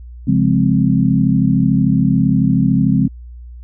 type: chord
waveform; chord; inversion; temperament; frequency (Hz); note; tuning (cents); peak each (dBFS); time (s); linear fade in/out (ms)
sine; Db major seventh; none; equal with one note detuned; 136.53 / 174.61 / 207.7 / 261.6; Db3 / F3 / Ab3 / C4; -26 / 0 / 0 / 0; -16; 0.27-3.08; 10
effects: added 60 Hz sine -31 dBFS peak until 3.63 s